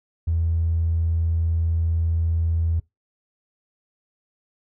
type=tone; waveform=triangle; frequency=82.41 Hz; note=E2; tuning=in tune; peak=-15 dBFS; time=0.27-2.8 s; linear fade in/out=10 ms; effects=noise-tail reverb RT60 0.2 s tail -26 dB re dry + tanh soft clip ceiling -16 dBFS